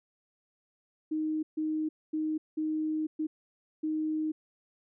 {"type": "tone bursts at uneven times", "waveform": "sine", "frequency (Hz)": 311.1, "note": "D#4", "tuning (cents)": 0, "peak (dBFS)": -28, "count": 6, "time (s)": [[1.11, 1.43], [1.57, 1.89], [2.13, 2.38], [2.57, 3.07], [3.19, 3.27], [3.83, 4.32]], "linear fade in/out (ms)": 10, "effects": []}